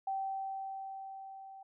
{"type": "tone with level ramp", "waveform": "sine", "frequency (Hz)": 775, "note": "G5", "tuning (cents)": -20, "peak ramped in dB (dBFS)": [-32, -48], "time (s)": [0.07, 1.63], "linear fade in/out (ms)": 5, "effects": []}